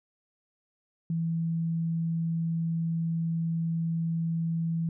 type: tone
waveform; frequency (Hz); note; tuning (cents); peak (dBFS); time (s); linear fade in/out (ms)
sine; 165.1; E3; +3; -26; 1.1-4.89; 2
effects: none